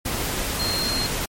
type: tone in noise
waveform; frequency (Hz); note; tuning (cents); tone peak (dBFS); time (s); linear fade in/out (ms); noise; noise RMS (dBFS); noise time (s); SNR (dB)
sine; 4210; C8; +10; -24; 0.59-1.07; 10; pink; -26; 0.05-1.26; -1
effects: MP3 64 kbps